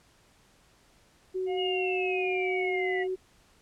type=tone; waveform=sine; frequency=373.4 Hz; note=F#4; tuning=16 cents sharp; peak=-28 dBFS; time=1.34-3.16 s; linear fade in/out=20 ms
type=harmonic tone; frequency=716 Hz; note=F5; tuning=43 cents sharp; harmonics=1 / 3 / 4; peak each=-35 / -45 / -47 dBFS; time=1.46-3.08 s; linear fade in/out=50 ms
type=linear sweep; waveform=sine; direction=down; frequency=2895 to 1936 Hz; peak=-31 dBFS; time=1.57-3.04 s; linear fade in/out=20 ms
effects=pink hiss -62 dBFS RMS until 3.61 s + low-pass 10000 Hz 12 dB/octave